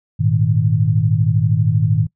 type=chord; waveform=sine; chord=Ab suspended second; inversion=none; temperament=equal; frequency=103.83 / 116.54 / 155.56 Hz; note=Ab2 / Bb2 / Eb3; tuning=0 / 0 / 0 cents; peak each=-17 dBFS; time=0.19-2.07 s; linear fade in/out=20 ms; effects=noise-tail reverb RT60 0.1 s tail -21 dB re dry